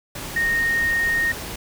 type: tone in noise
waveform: sine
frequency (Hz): 1853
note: A#6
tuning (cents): -11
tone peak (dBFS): -18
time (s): 0.36-1.32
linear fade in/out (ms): 5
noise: pink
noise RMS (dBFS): -32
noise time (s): 0.15-1.56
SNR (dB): +11
effects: none